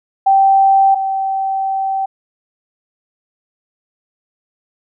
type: tone pair in turn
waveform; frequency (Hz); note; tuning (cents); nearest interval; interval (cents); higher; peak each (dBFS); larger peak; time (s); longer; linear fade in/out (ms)
sine; 779 / 774.1; G5 / G5; -11 / -22; unison; 11; first; -7 / -15; first; 0.26-0.95 / 0.95-2.06; second; 10
effects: none